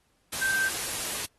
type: tone in noise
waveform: sine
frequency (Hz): 1563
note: G6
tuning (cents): -6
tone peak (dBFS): -24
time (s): 0.41-0.69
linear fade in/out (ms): 10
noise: white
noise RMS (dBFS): -32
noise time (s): 0.32-1.26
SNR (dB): +5
effects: pink hiss -70 dBFS RMS until 1.38 s + AAC 32 kbps